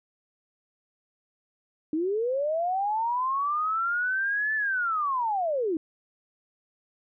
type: linear two-way sweep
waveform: sine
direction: up then down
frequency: 298.7 to 1760 to 298.7 Hz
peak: -24 dBFS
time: 1.93-5.77 s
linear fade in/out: 2 ms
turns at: 4.55 s
effects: none